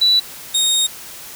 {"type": "tone pair in turn", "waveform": ["sine", "25% pulse"], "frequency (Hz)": [3951, 3721], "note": ["B7", "A#7"], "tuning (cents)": [0, -4], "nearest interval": "minor second", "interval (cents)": 104, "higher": "first", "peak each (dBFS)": -10, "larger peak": "neither", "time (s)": [[0.01, 0.2], [0.54, 0.87]], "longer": "second", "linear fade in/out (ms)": 10, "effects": ["white hiss -35 dBFS RMS until 1.35 s"]}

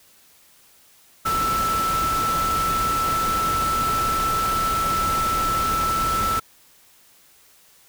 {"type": "tone in noise", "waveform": "sine", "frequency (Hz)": 1323, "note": "E6", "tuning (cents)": 6, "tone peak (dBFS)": -20, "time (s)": [1.25, 6.4], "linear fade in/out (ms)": 10, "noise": "pink", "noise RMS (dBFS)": -28, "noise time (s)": [1.25, 6.4], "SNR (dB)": 5, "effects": ["white hiss -54 dBFS RMS until 7.88 s"]}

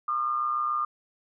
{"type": "tone with amplitude modulation", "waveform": "sine", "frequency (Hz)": 1210, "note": "D#6", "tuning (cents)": -49, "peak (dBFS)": -22, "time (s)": [0.08, 0.85], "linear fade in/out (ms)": 5, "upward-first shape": "sine", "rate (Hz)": 127, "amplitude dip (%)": 55, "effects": []}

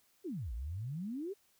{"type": "exponential two-way sweep", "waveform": "sine", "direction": "down then up", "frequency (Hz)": [419.9, 52.8, 419.9], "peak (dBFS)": -37, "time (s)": [0.24, 1.34], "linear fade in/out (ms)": 20, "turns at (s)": 0.53, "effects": ["white hiss -71 dBFS RMS until 1.59 s"]}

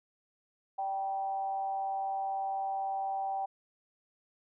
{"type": "tone with frequency modulation", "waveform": "sine", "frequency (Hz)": 778, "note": "G5", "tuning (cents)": -13, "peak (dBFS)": -31, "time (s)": [0.78, 3.46], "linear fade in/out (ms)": 10, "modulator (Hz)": 186, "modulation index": 0.35, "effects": []}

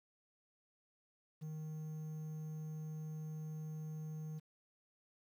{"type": "tone with quantisation", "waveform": "triangle", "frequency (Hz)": 155.56, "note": "D#3", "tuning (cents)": 0, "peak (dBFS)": -40, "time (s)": [1.41, 4.4], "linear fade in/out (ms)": 20, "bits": 11, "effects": []}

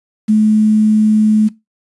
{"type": "tone with quantisation", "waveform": "sine", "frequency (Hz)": 214.9, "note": "A3", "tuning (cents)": -41, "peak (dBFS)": -7, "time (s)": [0.28, 1.49], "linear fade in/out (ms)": 20, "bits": 6, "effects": ["noise-tail reverb RT60 0.2 s tail -19 dB re dry", "resampled to 24000 Hz"]}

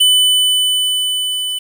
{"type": "tone with level ramp", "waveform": "square", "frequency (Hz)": 3000, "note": "F#7", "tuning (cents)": 23, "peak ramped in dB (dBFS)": [-8, -19], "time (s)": [0, 1.59], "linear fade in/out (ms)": 10, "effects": ["7-bit"]}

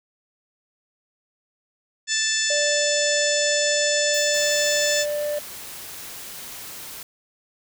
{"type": "harmonic tone", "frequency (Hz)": 880, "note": "A5", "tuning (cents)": 0, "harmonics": [2, 3, 4, 5, 6, 7, 8, 9], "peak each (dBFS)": [-26, -32, -28, -33, -27, -32, -26, -35], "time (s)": [2.07, 5.06], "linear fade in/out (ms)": 50}
{"type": "tone with pitch glide", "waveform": "triangle", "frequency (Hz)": [587.3, 591], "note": ["D5", "D5"], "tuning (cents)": [0, 11], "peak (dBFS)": -21, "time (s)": [2.5, 5.39], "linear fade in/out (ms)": 5, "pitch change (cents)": 11, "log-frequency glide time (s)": [3.21, 4.51]}
{"type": "noise with exponential decay", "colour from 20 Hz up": "blue", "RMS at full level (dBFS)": -34, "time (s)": [4.14, 4.59], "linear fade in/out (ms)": 1, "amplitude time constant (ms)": 97}
{"type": "noise", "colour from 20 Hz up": "white", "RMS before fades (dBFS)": -37, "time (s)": [4.34, 7.03], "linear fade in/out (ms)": 2}
{"effects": []}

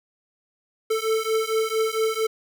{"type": "beating tone pair", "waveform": "square", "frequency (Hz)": [440, 444.4], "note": ["A4", "A4"], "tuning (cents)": [0, 17], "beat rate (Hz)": 4.4, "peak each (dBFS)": -25, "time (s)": [0.9, 2.27], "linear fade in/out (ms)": 10, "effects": []}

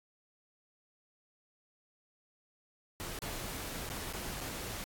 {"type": "noise with dropouts", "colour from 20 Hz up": "pink", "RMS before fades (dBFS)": -41, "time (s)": [3, 4.84], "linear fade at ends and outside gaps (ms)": 0, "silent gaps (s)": [[3.189, 3.22], [3.891, 3.9], [4.128, 4.135], [4.405, 4.409]], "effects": ["AAC 64 kbps"]}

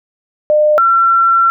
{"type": "tone pair in turn", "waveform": "sine", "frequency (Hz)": [604, 1355.9], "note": ["D5", "E6"], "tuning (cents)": [48, 48], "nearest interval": "octave + major second", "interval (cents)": 1400, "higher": "second", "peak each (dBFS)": [-7, -7], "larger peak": "neither", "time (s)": [[0.5, 0.78], [0.78, 1.5]], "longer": "second", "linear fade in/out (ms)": 0, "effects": []}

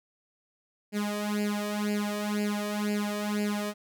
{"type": "tone with flanger", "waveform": "sawtooth", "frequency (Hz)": 207.7, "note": "G#3", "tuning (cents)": 0, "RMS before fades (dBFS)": -30, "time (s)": [0.92, 3.74], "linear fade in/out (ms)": 50, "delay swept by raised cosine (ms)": [0.41, 1.71], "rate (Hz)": 2, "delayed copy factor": 0.9, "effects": []}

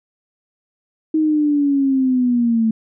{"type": "linear sweep", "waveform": "sine", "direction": "down", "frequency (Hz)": [315.9, 220], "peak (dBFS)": -13, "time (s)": [1.14, 2.71], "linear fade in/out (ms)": 5, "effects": []}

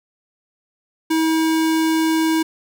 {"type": "tone", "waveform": "square", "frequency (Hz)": 320.8, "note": "E4", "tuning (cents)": -47, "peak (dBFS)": -16, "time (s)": [1.1, 2.43], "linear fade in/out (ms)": 10, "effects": []}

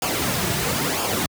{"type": "noise with flanger", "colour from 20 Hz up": "pink", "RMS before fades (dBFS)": -23, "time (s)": [0.02, 1.26], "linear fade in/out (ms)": 2, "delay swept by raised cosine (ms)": [0.5, 3.9], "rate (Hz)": 1, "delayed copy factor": -0.55, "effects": ["high-pass 80 Hz 12 dB/octave"]}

